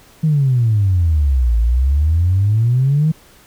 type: exponential two-way sweep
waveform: sine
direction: down then up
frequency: 161.6 to 55 to 161.6 Hz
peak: -10 dBFS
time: 0.23-3.12 s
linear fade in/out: 10 ms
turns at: 1.58 s
effects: tanh soft clip ceiling -6 dBFS + pink hiss -47 dBFS RMS until 3.46 s